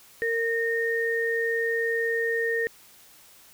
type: tone pair together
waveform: sine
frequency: 460.2 / 1841 Hz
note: A#4 / A#6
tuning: -22 / -22 cents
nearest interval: 2 octaves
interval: 2400 cents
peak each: -26 dBFS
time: 0.22-2.67 s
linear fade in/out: 0 ms
effects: white hiss -53 dBFS RMS until 3.53 s